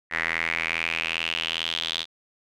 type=tone with band-pass filter sweep; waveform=square; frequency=41.2 Hz; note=E1; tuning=in tune; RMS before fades=-28 dBFS; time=0.1-2.06 s; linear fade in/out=50 ms; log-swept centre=1900 to 3600 Hz; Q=5.4; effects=none